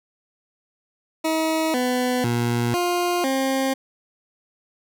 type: tone with pitch steps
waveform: 20% pulse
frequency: 319 / 250.1 / 119.2 / 352.6 / 266.8 Hz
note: D#4 / B3 / A#2 / F4 / C4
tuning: +43 / +22 / +39 / +17 / +34 cents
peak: -15 dBFS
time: 1.24-3.74 s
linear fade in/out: 10 ms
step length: 500 ms
effects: none